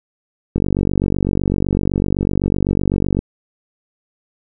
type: click train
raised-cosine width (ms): 3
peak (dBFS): -4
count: 127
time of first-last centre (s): 0.56-3.19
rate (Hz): 47.9
effects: none